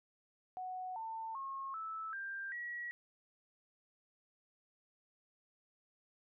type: tone with pitch steps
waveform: sine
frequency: 740 / 895.4 / 1083.4 / 1310.9 / 1586.2 / 1919.3 Hz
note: F#5 / A5 / C#6 / E6 / G6 / B6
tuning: 0 / +30 / -40 / -10 / +20 / -50 cents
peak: -40 dBFS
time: 0.57-2.91 s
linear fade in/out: 0 ms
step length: 390 ms
effects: none